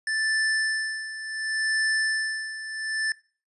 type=tone with tremolo; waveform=square; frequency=1760 Hz; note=A6; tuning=in tune; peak=-22 dBFS; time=0.07-3.12 s; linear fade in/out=2 ms; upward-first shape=sine; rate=0.69 Hz; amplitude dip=75%; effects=noise-tail reverb RT60 0.4 s tail -22 dB re dry + resampled to 24000 Hz